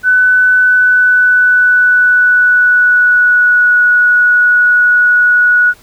sine tone with pitch glide, 1500 to 1464 Hz, F#6 to F#6, +23 to -19 cents, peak -5 dBFS, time 0.03-5.74 s, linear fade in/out 50 ms, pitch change -42 cents, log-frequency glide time 0.59-3.83 s, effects pink hiss -43 dBFS RMS until 5.82 s

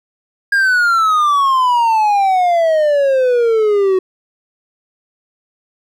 triangle exponential sweep, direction down, 1631 to 370 Hz, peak -8 dBFS, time 0.52-3.99 s, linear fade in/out 5 ms, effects none

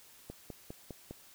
click train, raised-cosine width 2 ms, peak -29 dBFS, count 5, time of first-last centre 0.3-1.11 s, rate 4.94 Hz, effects white hiss -58 dBFS RMS until 1.34 s

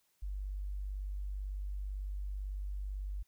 sine tone, 49 Hz, G1, in tune, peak -36 dBFS, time 0.22-3.23 s, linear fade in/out 10 ms, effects white hiss -75 dBFS RMS until 3.27 s

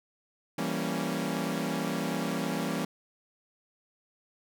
sawtooth chord, E diminished seventh, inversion none, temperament equal with one note detuned, 166.83 / 196 / 233.1 / 277.2 Hz, E3 / G3 / Bb3 / Db4, +21 / 0 / 0 / 0 cents, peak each -31 dBFS, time 0.58-2.85 s, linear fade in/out 5 ms, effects none

